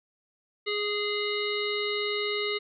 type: harmonic tone with a mistuned harmonic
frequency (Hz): 415.3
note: G#4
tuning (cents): 0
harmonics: 1 / 3 / 5 / 7 / 9 / 10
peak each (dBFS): -30 / -38 / -33 / -36 / -36 / -39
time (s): 0.66-2.59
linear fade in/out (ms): 20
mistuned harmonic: 10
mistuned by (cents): +18
effects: none